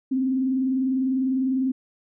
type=tone with vibrato; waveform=sine; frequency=261.6 Hz; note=C4; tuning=in tune; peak=-20 dBFS; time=0.11-1.72 s; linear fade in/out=10 ms; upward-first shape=triangle; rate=20 Hz; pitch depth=79 cents each way; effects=none